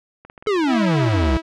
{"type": "clicks", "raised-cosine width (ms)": 0.5, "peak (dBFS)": -25, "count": 10, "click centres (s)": [0.25, 0.299, 0.378, 0.425, 0.463, 0.562, 0.595, 0.64, 0.705, 0.752]}
{"type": "exponential sweep", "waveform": "square", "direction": "down", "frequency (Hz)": [440, 61.1], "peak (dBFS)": -17, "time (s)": [0.47, 1.37], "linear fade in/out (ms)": 0}
{"type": "tone", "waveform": "sawtooth", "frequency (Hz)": 325.3, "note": "E4", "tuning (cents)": -23, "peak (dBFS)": -17, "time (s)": [0.66, 1.42], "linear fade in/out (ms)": 50}
{"effects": ["low-pass 4000 Hz 12 dB/octave"]}